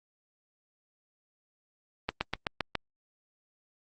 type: slowing click train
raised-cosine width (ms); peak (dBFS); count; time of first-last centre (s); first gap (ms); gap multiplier
0.3; -12; 6; 2.09-2.753; 120; 1.05
effects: Opus 24 kbps